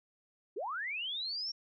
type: linear sweep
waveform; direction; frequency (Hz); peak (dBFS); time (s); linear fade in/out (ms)
sine; up; 329.6 to 5580; -35; 0.56-1.52; 10
effects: none